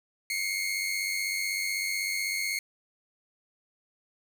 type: tone pair together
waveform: sawtooth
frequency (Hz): 2118 / 2214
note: C7 / C#7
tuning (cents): +21 / -3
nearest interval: minor second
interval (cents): 76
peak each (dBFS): -28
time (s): 0.3-2.59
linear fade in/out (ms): 2
effects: none